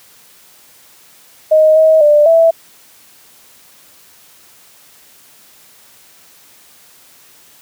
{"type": "tone with pitch steps", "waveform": "sine", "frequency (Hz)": [624, 634, 593, 659], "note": ["D#5", "D#5", "D5", "E5"], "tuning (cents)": [5, 32, 17, -1], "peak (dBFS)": -5, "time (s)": [1.51, 2.51], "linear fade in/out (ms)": 10, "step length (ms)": 250, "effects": ["white hiss -45 dBFS RMS until 7.61 s", "high-pass 80 Hz 12 dB/octave"]}